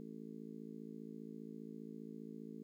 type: harmonic tone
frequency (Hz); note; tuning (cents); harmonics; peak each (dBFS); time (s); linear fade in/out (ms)
55; A1; 0; 3 / 4 / 5 / 6 / 7 / 8; -56 / -50 / -53 / -59 / -58 / -57; 0-2.63; 0
effects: 13-bit